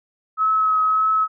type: tone with vibrato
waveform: sine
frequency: 1284 Hz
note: E6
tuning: 46 cents flat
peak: -15 dBFS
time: 0.37-1.28 s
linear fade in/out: 50 ms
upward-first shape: triangle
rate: 1.7 Hz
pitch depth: 17 cents each way
effects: none